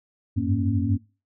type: tone cluster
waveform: sine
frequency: 92.6 / 99.5 / 105 / 232.7 / 275.5 Hz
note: F#2 / G2 / G#2 / A#3 / C#4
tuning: +2 / +26 / +19 / -3 / -11 cents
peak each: -27 dBFS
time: 0.36-0.98 s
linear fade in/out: 20 ms
effects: noise-tail reverb RT60 0.3 s tail -20 dB re dry